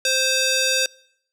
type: tone with band-pass filter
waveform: square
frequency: 523.3 Hz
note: C5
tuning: in tune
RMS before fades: -20 dBFS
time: 0.05-0.86 s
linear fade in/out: 2 ms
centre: 5000 Hz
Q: 1.1
effects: noise-tail reverb RT60 0.7 s tail -25 dB re dry